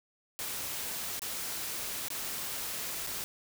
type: noise with dropouts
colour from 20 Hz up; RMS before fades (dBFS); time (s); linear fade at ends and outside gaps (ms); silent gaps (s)
white; -37; 0.39-3.24; 0; 1.194-1.219 / 2.084-2.103 / 3.066-3.071
effects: none

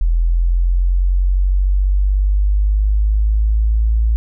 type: linear sweep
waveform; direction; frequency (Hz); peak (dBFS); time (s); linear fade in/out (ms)
sine; up; 41.57 to 55.7; -11; 0.01-4.16; 0
effects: none

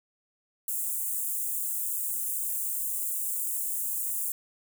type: high-pass noise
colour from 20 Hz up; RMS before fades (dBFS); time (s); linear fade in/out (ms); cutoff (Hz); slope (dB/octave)
white; -31; 0.68-4.32; 2; 7500; 48
effects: none

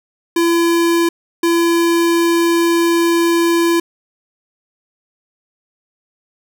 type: tone pair in turn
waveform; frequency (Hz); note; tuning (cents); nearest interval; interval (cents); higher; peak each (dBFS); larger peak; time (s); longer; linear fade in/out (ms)
square; 338.1 / 338.1; E4 / E4; +44 / +44; unison; 0; neither; -12; neither; 0.36-1.09 / 1.43-3.8; second; 5
effects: none

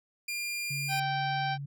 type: tone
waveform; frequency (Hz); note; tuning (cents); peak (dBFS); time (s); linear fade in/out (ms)
sawtooth; 2400; D7; +37; -29; 0.28-1; 5
type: tone with pitch glide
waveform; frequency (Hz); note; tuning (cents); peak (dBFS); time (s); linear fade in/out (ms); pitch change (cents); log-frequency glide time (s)
sine; 140 to 140.89; C#3 to C#3; +18 to +28; -35; 0.7-1.66; 10; +10; 0.83-1.45
type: harmonic tone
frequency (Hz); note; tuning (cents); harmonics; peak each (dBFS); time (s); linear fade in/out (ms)
779; G5; -11; 1 / 2 / 3 / 4 / 5 / 6 / 7; -30 / -36 / -40 / -42 / -44 / -46 / -47; 0.88-1.58; 50
effects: none

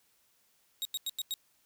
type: tone bursts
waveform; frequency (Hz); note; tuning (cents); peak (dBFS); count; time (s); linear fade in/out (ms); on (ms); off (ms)
sawtooth; 3784; A#7; +25; -29; 5; 0.82-1.339; 0; 31; 91
effects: white hiss -70 dBFS RMS until 1.65 s

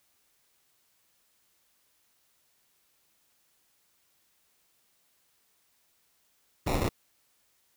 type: noise with sample-and-hold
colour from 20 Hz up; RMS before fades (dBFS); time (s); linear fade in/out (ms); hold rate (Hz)
pink; -28; 6.66-6.89; 10; 1575
effects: white hiss -70 dBFS RMS until 7.76 s

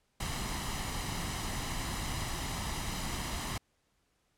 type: noise with comb filter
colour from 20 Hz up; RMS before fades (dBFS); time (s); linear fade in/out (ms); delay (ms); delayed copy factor
pink; -36; 0.2-3.58; 5; 1; +0.5
effects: pink hiss -75 dBFS RMS until 4.37 s + low-pass 11000 Hz 12 dB/octave

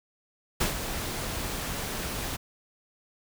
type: noise with ADSR envelope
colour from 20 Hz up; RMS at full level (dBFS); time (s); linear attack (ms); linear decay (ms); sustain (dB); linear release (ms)
pink; -25; 0.6-2.37; 11; 120; -8; 15
effects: none

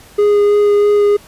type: tone with vibrato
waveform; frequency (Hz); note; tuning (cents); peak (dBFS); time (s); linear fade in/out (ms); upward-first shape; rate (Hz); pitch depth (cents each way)
triangle; 412; G#4; -14; -6; 0.18-1.17; 10; sine; 3.1; 9
effects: pink hiss -42 dBFS RMS until 1.27 s + resampled to 32000 Hz

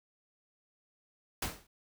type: noise with exponential decay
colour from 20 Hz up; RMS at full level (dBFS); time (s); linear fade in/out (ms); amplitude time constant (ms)
pink; -30; 1.42-1.67; 5; 54
effects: none

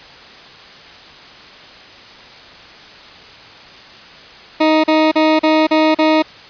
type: tone bursts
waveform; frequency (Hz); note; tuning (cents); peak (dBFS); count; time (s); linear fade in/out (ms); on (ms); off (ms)
20% pulse; 312.7; D#4; +9; -5; 6; 4.6-6.225; 10; 240; 37
effects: white hiss -38 dBFS RMS until 6.49 s + resampled to 11025 Hz

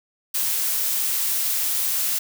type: noise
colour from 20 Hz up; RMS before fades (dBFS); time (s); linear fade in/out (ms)
blue; -23; 0.34-2.19; 10
effects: none

